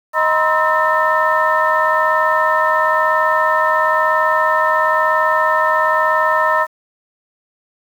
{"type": "tone cluster", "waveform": "sine", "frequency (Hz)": [625, 958, 1039, 1302, 1807], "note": ["D#5", "A#5", "C6", "E6", "A6"], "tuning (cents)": [8, 47, -12, -22, 46], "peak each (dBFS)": -18, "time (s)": [0.13, 6.67], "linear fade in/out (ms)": 50, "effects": ["tanh soft clip ceiling -2 dBFS", "7-bit"]}